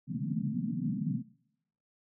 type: band-pass noise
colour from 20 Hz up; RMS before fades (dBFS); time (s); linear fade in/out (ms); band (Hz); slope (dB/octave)
white; -33; 0.07-1.23; 50; 130 to 260; 96
effects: noise-tail reverb RT60 0.8 s tail -23 dB re dry